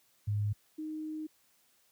sine tone pair in turn, 103.83 / 310.5 Hz, G#2 / D#4, 0 / -3 cents, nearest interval octave + perfect fifth, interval 1897 cents, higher second, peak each -28 / -36 dBFS, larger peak first, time 0.27-0.53 / 0.78-1.27 s, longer second, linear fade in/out 10 ms, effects white hiss -69 dBFS RMS until 1.91 s + high-pass 60 Hz 12 dB/octave

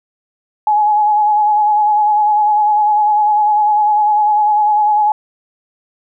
sine tone with vibrato, 842 Hz, G#5, 24 cents sharp, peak -9 dBFS, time 0.67-5.12 s, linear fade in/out 2 ms, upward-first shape sine, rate 10 Hz, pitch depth 31 cents each way, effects none

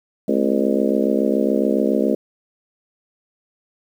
harmonic tone with a mistuned harmonic, 67.1 Hz, C2, 44 cents sharp, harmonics 3 / 4 / 5 / 6 / 7 / 8 / 9, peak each -21 / -22 / -23 / -24 / -24 / -25 / -26 dBFS, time 0.28-2.15 s, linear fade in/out 5 ms, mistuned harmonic 3, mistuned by +110 cents, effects 8-bit

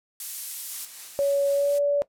violet noise, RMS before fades -29 dBFS, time 0.2-0.85 s, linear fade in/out 2 ms
blue noise with tremolo, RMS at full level -37 dBFS, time 0.71-1.79 s, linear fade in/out 10 ms, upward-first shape sine, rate 4 Hz, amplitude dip 30%
sine tone with pitch glide, 562 to 574.1 Hz, C#5 to D5, +24 to -39 cents, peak -19 dBFS, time 1.19-2.02 s, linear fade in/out 0 ms, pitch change +37 cents, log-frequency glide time 1.52-1.75 s
effects noise-tail reverb RT60 0.1 s tail -17 dB re dry + low-pass 12000 Hz 12 dB/octave

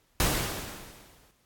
pink noise with exponential decay, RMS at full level -23 dBFS, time 0.2-1.31 s, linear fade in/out 1 ms, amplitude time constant 240 ms, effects pink hiss -68 dBFS RMS until 1.45 s + AAC 64 kbps

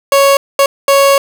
30% pulse tone bursts at uneven times, 554.4 Hz, C#5, in tune, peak -3 dBFS, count 3, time 0.12-0.37 / 0.59-0.66 / 0.88-1.18 s, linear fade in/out 2 ms, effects none

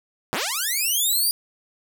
5% pulse linear sweep, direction up, 103.4 to 4859 Hz, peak -12 dBFS, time 0.33-1.31 s, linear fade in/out 0 ms, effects none

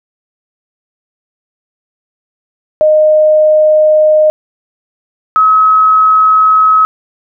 sine tone pair in turn, 616 / 1280.6 Hz, D#5 / D#6, -17 / +49 cents, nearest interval octave + minor second, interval 1266 cents, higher second, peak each -4 dBFS, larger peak neither, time 2.81-4.3 / 5.36-6.85 s, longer neither, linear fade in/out 0 ms, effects none

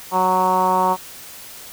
10% pulse tone with low-pass filter, 185 Hz, F#3, in tune, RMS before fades -17 dBFS, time 0.11-0.97 s, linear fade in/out 50 ms, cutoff 1000 Hz, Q 6.6, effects white hiss -38 dBFS RMS until 1.72 s

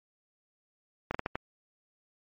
slowing click train, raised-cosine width 0.5 ms, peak -16 dBFS, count 5, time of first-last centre 1.11-1.355 s, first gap 35 ms, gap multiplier 1.39, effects MP3 32 kbps

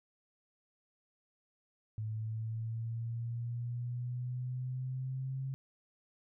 sine exponential sweep, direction up, 108.4 to 134.3 Hz, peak -35 dBFS, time 1.98-5.54 s, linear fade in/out 0 ms, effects none

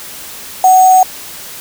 sine tone with sample-and-hold, 746 Hz, F#5, 14 cents sharp, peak -3 dBFS, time 0.64-1.03 s, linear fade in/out 2 ms, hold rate 7350 Hz, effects white hiss -29 dBFS RMS until 1.6 s

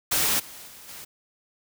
white noise with level steps, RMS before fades -23 / -43 / -46 / -41 dBFS, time 0.11-1.05 s, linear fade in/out 10 ms, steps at 0.39 / 0.67 / 0.88 s, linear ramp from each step 10 ms, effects none

